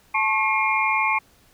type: tone cluster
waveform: sine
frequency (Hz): 872 / 1088 / 2146 / 2393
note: A5 / C#6 / C7 / D7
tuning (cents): -16 / -33 / +43 / +32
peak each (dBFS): -24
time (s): 0.14-1.19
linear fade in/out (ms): 10
effects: pink hiss -57 dBFS RMS until 1.53 s